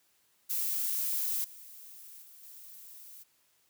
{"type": "noise with level steps", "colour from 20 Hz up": "violet", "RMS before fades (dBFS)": [-32, -50, -54, -50], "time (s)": [0.49, 3.24], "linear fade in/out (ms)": 20, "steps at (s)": [1.44, 2.22, 2.43], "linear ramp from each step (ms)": 5, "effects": ["white hiss -70 dBFS RMS until 3.69 s", "high-pass 60 Hz 12 dB/octave"]}